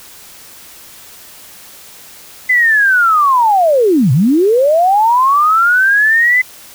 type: linear two-way sweep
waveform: sine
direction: down then up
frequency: 2036 to 116.54 to 2036 Hz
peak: -7 dBFS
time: 2.49-6.42 s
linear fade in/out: 10 ms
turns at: 4.12 s
effects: white hiss -37 dBFS RMS until 6.74 s